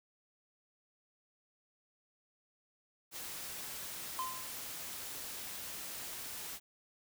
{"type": "noise", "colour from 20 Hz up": "white", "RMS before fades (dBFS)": -44, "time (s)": [3.11, 6.6], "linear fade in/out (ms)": 50}
{"type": "tone with exponential decay", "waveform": "triangle", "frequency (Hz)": 1033, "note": "C6", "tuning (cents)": -22, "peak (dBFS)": -31, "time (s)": [4.19, 4.65], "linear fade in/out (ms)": 1, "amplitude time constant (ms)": 100}
{"effects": []}